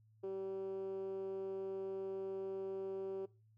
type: tone with band-pass filter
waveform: 10% pulse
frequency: 192.6 Hz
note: G3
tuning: 30 cents flat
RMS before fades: -42 dBFS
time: 0.23-3.26 s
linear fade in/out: 10 ms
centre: 400 Hz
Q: 5.9
effects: noise-tail reverb RT60 0.3 s tail -20 dB re dry + added 109 Hz sine -65 dBFS peak until 3.57 s